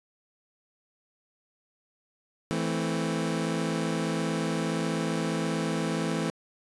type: chord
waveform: 25% pulse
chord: A minor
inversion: second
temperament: equal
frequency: 164.81 / 220 / 261.6 Hz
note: E3 / A3 / C4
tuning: 0 / 0 / 0 cents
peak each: -26 / -28 / -30 dBFS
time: 2.51-6.3 s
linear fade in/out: 0 ms
effects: resampled to 24000 Hz